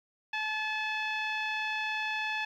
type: tone with low-pass filter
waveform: 10% pulse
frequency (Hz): 863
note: A5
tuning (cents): -34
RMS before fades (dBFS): -33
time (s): 0.33-2.45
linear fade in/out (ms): 5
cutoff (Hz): 2500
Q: 1.6
effects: 11-bit